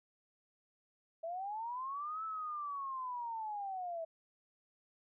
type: linear two-way sweep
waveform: sine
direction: up then down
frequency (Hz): 643 to 1318.5 to 643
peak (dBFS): -38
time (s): 1.23-4.05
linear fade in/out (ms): 10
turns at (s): 2.24
effects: none